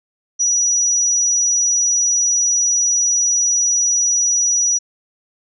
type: tone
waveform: sine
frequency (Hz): 5840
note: F#8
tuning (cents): -24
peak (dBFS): -13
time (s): 0.39-4.79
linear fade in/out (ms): 20
effects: none